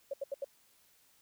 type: tone bursts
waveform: sine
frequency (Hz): 554.4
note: C#5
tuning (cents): 0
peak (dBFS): -33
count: 4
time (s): 0.11-0.445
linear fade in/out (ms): 5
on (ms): 26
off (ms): 77
effects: white hiss -67 dBFS RMS until 1.21 s